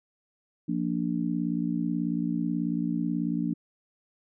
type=chord; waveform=sine; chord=Bb major; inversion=second; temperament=just; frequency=174.81 / 233.1 / 291.4 Hz; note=F3 / Bb3 / D4; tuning=+2 / 0 / -13 cents; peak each=-30 dBFS; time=0.68-3.54 s; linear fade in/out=10 ms; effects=none